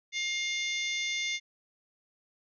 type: harmonic tone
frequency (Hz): 708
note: F5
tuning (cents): +23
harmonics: 3 / 4 / 5 / 6 / 7 / 8 / 9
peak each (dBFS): -32 / -43 / -35 / -46 / -46 / -46 / -40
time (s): 0.12-1.4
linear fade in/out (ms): 50
effects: none